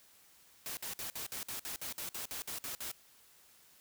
white noise bursts, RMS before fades -41 dBFS, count 14, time 0.66-2.915 s, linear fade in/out 0 ms, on 110 ms, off 55 ms, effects white hiss -63 dBFS RMS until 3.8 s

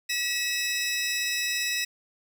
20% pulse tone pair together, 1936.6 / 2588 Hz, B6 / E7, -34 / -32 cents, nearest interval perfect fourth, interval 502 cents, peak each -24 dBFS, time 0.09-1.85 s, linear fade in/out 10 ms, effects none

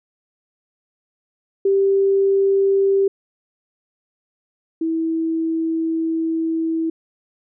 sine tone pair in turn, 392 / 325.2 Hz, G4 / E4, 0 / -23 cents, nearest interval minor third, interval 323 cents, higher first, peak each -13 / -18 dBFS, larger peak first, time 1.65-3.08 / 4.81-6.9 s, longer second, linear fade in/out 5 ms, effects none

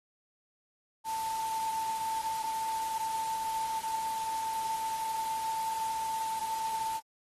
sine tone in noise, 888 Hz, A5, 16 cents sharp, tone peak -31 dBFS, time 1.04-7.01 s, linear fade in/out 50 ms, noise white, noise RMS -43 dBFS, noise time 1.04-7.01 s, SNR +9 dB, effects AAC 32 kbps

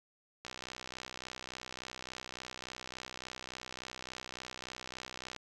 click train, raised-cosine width 0.2 ms, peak -25 dBFS, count 313, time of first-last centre 0.45-5.363 s, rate 63.5 Hz, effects none

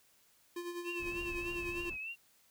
square tone with tremolo, 348.3 Hz, F4, 5 cents flat, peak -38 dBFS, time 0.56-1.9 s, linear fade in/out 5 ms, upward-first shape sine, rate 10 Hz, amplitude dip 55%
sine tone with vibrato, 2647 Hz, E7, 7 cents sharp, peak -39 dBFS, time 0.84-2.16 s, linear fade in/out 50 ms, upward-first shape triangle, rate 3.3 Hz, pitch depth 90 cents each way
brown noise, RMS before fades -48 dBFS, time 0.98-1.98 s, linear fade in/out 50 ms
effects white hiss -68 dBFS RMS until 2.5 s

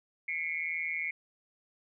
sine tone with amplitude modulation, 2187 Hz, C#7, 24 cents flat, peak -27 dBFS, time 0.28-1.11 s, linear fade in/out 5 ms, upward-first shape sine, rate 162 Hz, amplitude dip 100%, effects none

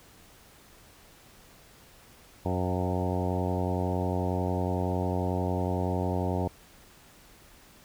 harmonic tone with a mistuned harmonic, 91 Hz, F#2, 28 cents flat, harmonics 1 / 2 / 3 / 4 / 5 / 6 / 7 / 8 / 9 / 10, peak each -30 / -33 / -35 / -36 / -37 / -38 / -38 / -39 / -40 / -40 dBFS, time 2.45-6.48 s, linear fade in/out 5 ms, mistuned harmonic 7, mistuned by +16 cents, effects pink hiss -55 dBFS RMS until 7.84 s

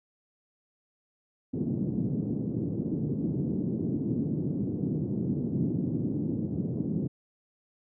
pink band-pass noise, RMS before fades -30 dBFS, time 1.53-7.08 s, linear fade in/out 10 ms, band 130 to 320 Hz, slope 24 dB/octave, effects none

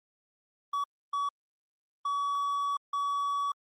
triangle tone bursts at uneven times, 1135 Hz, C#6, 41 cents sharp, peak -26 dBFS, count 4, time 0.73-0.84 / 1.13-1.29 / 2.05-2.77 / 2.93-3.52 s, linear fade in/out 5 ms, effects Opus 24 kbps

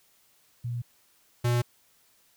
sine / square tone pair in turn, 120 / 120.69 Hz, B2 / B2, -49 / -39 cents, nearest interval unison, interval 10 cents, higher second, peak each -29 / -23 dBFS, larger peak second, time 0.64-0.82 / 1.44-1.62 s, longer neither, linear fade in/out 10 ms, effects white hiss -64 dBFS RMS until 2.36 s

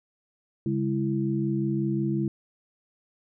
sine tone cluster, 138.6 / 204.1 / 332.2 Hz, C#3 / G#3 / E4, 0 / -30 / +13 cents, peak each -28 dBFS, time 0.66-2.28 s, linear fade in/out 2 ms, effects none

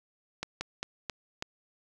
slowing click train, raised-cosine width 0.2 ms, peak -16 dBFS, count 5, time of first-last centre 0.43-1.424 s, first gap 180 ms, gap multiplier 1.22, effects none

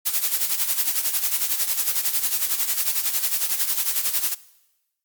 blue noise with tremolo, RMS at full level -20 dBFS, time 0.05-4.35 s, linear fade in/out 20 ms, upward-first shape sine, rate 11 Hz, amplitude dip 70%, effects noise-tail reverb RT60 1.0 s tail -20 dB re dry + Opus 48 kbps

